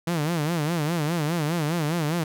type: tone with vibrato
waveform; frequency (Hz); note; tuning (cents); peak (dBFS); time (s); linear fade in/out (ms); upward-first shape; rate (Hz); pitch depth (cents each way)
sawtooth; 160; D#3; +49; -19; 0.07-2.24; 5; sine; 4.9; 160
effects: none